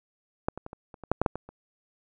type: clicks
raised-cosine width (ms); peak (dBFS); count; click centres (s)
1; -11 / -23 / -24 / -26 / -30 / -27 / -8 / -9 / -8 / -19 / -30; 11; 0.485 / 0.576 / 0.664 / 0.731 / 0.942 / 1.037 / 1.116 / 1.216 / 1.262 / 1.356 / 1.49
effects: none